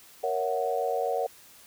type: chord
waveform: sine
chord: F# dominant seventh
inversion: first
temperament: equal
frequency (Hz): 466.2 / 554.4 / 659.3 / 740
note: A#4 / C#5 / E5 / F#5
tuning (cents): 0 / 0 / 0 / 0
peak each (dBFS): -30 / -31 / -34 / -30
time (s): 0.23-1.27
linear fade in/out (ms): 10
effects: white hiss -53 dBFS RMS until 1.66 s